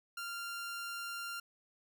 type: tone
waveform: sawtooth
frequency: 1390 Hz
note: F6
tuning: 9 cents flat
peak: -36 dBFS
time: 0.17-1.4 s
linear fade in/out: 5 ms
effects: none